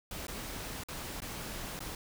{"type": "noise with dropouts", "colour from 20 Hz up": "pink", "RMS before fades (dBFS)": -41, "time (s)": [0.11, 1.95], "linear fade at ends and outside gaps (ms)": 2, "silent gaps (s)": [[0.269, 0.281], [0.836, 0.885], [1.204, 1.219], [1.792, 1.804]], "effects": []}